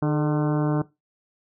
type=harmonic tone with a mistuned harmonic; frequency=150.6 Hz; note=D3; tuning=44 cents sharp; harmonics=1 / 2 / 3 / 4 / 5 / 6 / 7 / 8 / 9 / 10; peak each=-22 / -24 / -31 / -33 / -36 / -37 / -38 / -42 / -41 / -44 dBFS; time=0.02-0.82 s; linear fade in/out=5 ms; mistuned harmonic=3; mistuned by=-66 cents; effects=noise-tail reverb RT60 0.2 s tail -18 dB re dry